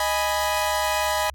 sawtooth chord, G# minor, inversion second, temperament equal, 622.3 / 830.6 / 987.8 Hz, D#5 / G#5 / B5, 0 / 0 / 0 cents, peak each -22 dBFS, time 0-1.3 s, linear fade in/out 2 ms, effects added 68 Hz sine -40 dBFS peak until 1.34 s + AAC 64 kbps

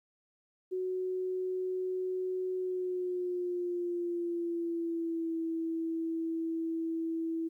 sine tone with pitch glide, 370 to 327.7 Hz, F#4 to E4, 0 to -10 cents, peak -31 dBFS, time 0.71-7.49 s, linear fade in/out 20 ms, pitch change -210 cents, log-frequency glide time 2.56-5.36 s, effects 12-bit

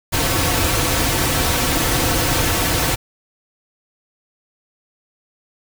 pink noise with comb filter, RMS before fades -18 dBFS, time 0.12-2.96 s, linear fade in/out 20 ms, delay 4.9 ms, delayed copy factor -0.6, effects none

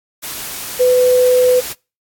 sine tone in noise, 501 Hz, B4, 25 cents sharp, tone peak -8 dBFS, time 0.79-1.61 s, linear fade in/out 20 ms, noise white, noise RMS -26 dBFS, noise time 0.22-1.74 s, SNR +15 dB, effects noise-tail reverb RT60 0.3 s tail -25 dB re dry + AAC 64 kbps

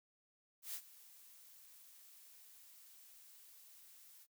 blue noise with ADSR envelope, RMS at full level -43 dBFS, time 0.62-4.27 s, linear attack 120 ms, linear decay 68 ms, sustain -18 dB, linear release 46 ms, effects noise-tail reverb RT60 0.1 s tail -23 dB re dry

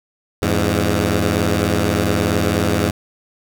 10% pulse beating tone pair, 84.3 / 103.3 Hz, E2 / G#2, +39 / -9 cents, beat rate 19 Hz, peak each -10 dBFS, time 0.42-2.91 s, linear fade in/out 5 ms, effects none

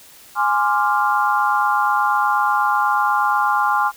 sine chord, D half-diminished seventh, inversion second, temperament equal, 830.6 / 1046.5 / 1174.7 / 1396.9 Hz, Ab5 / C6 / D6 / F6, 0 / 0 / 0 / 0 cents, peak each -19 / -20 / -22 / -21 dBFS, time 0.35-3.92 s, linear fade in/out 50 ms, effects white hiss -45 dBFS RMS until 3.96 s

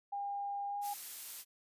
sine tone with pitch glide, 805 to 815.3 Hz, G5 to G#5, +46 to -32 cents, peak -36 dBFS, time 0.12-0.94 s, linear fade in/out 10 ms, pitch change +22 cents, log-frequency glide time 0.67-0.8 s
blue noise, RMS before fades -44 dBFS, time 0.81-1.45 s, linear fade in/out 50 ms
effects resampled to 32000 Hz

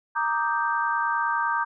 sine chord, Eb major seventh, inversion second, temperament equal, 932.3 / 1174.7 / 1244.5 / 1568 Hz, Bb5 / D6 / Eb6 / G6, 0 / 0 / 0 / 0 cents, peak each -26 / -28 / -32 / -27 dBFS, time 0.15-1.65 s, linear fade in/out 20 ms, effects none

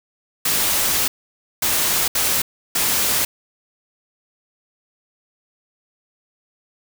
white noise bursts at uneven times, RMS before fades -19 dBFS, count 4, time 0.45-1.08 / 1.62-2.08 / 2.15-2.42 / 2.75-3.25 s, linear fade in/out 5 ms, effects none

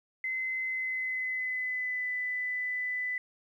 sine tone with pitch glide, 2051 to 1997.2 Hz, C7 to B6, -35 to +19 cents, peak -30 dBFS, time 0.24-3.18 s, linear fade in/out 2 ms, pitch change -46 cents, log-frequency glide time 0.65-2.09 s, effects 11-bit

